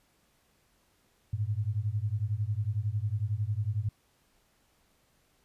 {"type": "beating tone pair", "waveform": "sine", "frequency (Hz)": [99.8, 110.8], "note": ["G2", "A2"], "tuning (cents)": [32, 13], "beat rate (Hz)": 11, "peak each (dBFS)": -31, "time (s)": [1.33, 3.89], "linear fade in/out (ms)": 5, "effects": ["pink hiss -69 dBFS RMS until 5.44 s", "resampled to 32000 Hz"]}